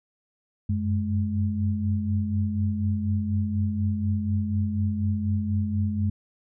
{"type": "tone cluster", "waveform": "sine", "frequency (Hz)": [94, 98.1, 211], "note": ["F#2", "G2", "G#3"], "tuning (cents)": [28, 2, 28], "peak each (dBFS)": [-25, -31, -27], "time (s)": [0.69, 6.1], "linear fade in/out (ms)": 5, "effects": []}